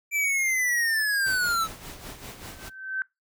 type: linear sweep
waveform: square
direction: down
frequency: 2349 to 1288 Hz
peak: -23 dBFS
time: 0.11-1.68 s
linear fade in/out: 50 ms
type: noise with tremolo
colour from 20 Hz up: pink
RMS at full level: -39 dBFS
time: 1.25-2.7 s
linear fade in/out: 20 ms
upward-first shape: sine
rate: 5.1 Hz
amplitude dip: 60%
type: tone with exponential growth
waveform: sine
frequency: 1543 Hz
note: G6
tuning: 28 cents flat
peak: -23 dBFS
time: 2.42-3.02 s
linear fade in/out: 1 ms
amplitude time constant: 130 ms
effects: noise-tail reverb RT60 0.2 s tail -23 dB re dry